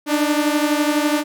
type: beating tone pair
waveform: sawtooth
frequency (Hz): 293.7 / 305.7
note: D4 / D#4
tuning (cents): 0 / -30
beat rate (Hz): 12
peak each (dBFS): -14 / -17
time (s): 0.06-1.24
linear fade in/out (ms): 50
effects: none